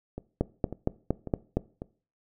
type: two click trains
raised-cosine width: 2 ms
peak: -22 / -11 dBFS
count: 4 / 6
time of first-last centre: 0.18-1.819 / 0.41-1.57 s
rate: 1.83 / 4.31 Hz
effects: noise-tail reverb RT60 0.4 s tail -20 dB re dry